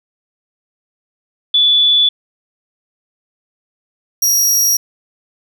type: tone pair in turn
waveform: sine / sawtooth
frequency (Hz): 3456 / 5683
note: A7 / F8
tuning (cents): -32 / +29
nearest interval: major sixth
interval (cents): 861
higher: second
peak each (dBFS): -8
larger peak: neither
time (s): 1.54-2.09 / 4.22-4.77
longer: neither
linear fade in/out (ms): 5
effects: none